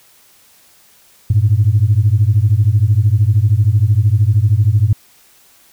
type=beating tone pair; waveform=sine; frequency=98.8 / 111.8 Hz; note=G2 / A2; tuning=+14 / +28 cents; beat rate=13 Hz; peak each=-11 dBFS; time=1.3-4.93 s; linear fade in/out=5 ms; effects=tanh soft clip ceiling -2 dBFS + white hiss -49 dBFS RMS until 5.72 s